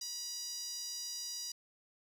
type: tone with high-pass filter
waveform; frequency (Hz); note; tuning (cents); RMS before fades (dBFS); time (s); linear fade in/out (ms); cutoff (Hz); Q
sawtooth; 967; B5; -37; -42; 0.01-1.52; 5; 5200; 8.5
effects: none